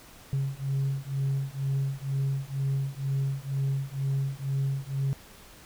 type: beating tone pair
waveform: sine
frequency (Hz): 135.6 / 137.7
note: C#3 / C#3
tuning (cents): -38 / -11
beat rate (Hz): 2.1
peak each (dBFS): -28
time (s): 0.33-5.13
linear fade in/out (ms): 0
effects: tanh soft clip ceiling -22 dBFS + pink hiss -51 dBFS RMS until 5.65 s